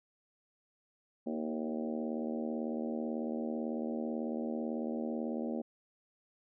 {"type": "harmonic tone with a mistuned harmonic", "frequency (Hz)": 78.1, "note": "D#2", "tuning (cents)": 7, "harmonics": [3, 4, 5, 6, 7, 8, 9, 10], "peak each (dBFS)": [-36, -41, -44, -46, -43, -47, -52, -52], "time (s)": [1.26, 5.62], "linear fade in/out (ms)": 10, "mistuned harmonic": 5, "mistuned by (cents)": -26, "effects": []}